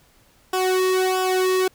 sawtooth tone with flanger, 372.5 Hz, F#4, 12 cents sharp, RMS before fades -20 dBFS, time 0.53-1.68 s, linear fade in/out 5 ms, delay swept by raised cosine 0.47 to 1.4 ms, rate 1.5 Hz, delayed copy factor -0.9, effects pink hiss -57 dBFS RMS until 1.74 s

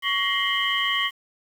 sine tone cluster, 1120 / 1900 / 2095 / 2966 / 3174 Hz, C#6 / A#6 / C7 / F#7 / G7, +18 / +33 / +2 / +4 / +21 cents, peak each -27 dBFS, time 0.02-1.11 s, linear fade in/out 50 ms, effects tanh soft clip ceiling -11 dBFS + 8-bit

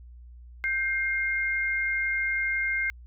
sine tone pair together, 1568 / 2122 Hz, G6 / C7, 0 / +24 cents, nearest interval perfect fourth, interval 524 cents, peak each -29 / -26 dBFS, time 0.64-2.9 s, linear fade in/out 0 ms, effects added 60 Hz sine -44 dBFS peak until 3.06 s

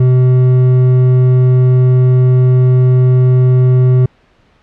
triangle tone with hard clipping, 127.1 Hz, C3, 50 cents flat, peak -7 dBFS, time 0-4.06 s, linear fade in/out 5 ms, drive 10 dB, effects pink hiss -51 dBFS RMS until 4.62 s + low-pass 3000 Hz 12 dB/octave

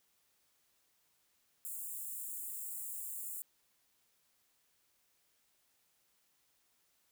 white high-pass noise, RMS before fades -43 dBFS, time 1.65-3.42 s, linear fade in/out 0 ms, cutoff 7200 Hz, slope 96 dB/octave, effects white hiss -75 dBFS RMS until 7.11 s

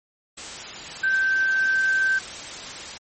sine tone in noise, 1554 Hz, G6, 16 cents flat, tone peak -18 dBFS, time 1.03-2.19 s, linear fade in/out 10 ms, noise white, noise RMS -35 dBFS, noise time 0.37-2.98 s, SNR +14 dB, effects MP3 32 kbps

